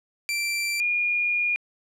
sawtooth / sine tone pair in turn, 2349 / 2429 Hz, D7 / D#7, 0 / -42 cents, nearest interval minor second, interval 58 cents, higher second, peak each -21 dBFS, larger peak neither, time 0.29-0.8 / 0.8-1.56 s, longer second, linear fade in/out 0 ms, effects low-pass 12000 Hz 12 dB/octave

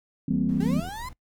sine chord, C dominant seventh, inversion first, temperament equal, 164.81 / 196 / 233.1 / 261.6 Hz, E3 / G3 / Bb3 / C4, 0 / 0 / 0 / 0 cents, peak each -27 dBFS, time 0.28-0.8 s, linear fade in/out 5 ms
click train, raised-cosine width 3 ms, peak -28 dBFS, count 49, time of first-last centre 0.31-0.888 s, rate 83.1 Hz
brown noise, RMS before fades -43 dBFS, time 0.49-1.13 s, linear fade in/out 0 ms
35% pulse linear sweep, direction up, 376.1 to 1046.5 Hz, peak -33 dBFS, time 0.6-1.09 s, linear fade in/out 5 ms
effects noise-tail reverb RT60 0.1 s tail -21 dB re dry

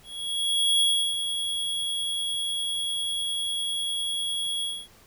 square tone with ADSR envelope, 3329 Hz, G#7, 3 cents sharp, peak -19 dBFS, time 0.03-4.88 s, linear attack 780 ms, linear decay 330 ms, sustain -8 dB, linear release 240 ms, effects pink hiss -55 dBFS RMS until 5.06 s

